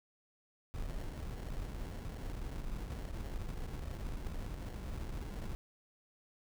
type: noise with sample-and-hold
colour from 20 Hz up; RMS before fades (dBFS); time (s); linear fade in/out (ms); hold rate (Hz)
brown; -41; 0.74-5.55; 0; 1225
effects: none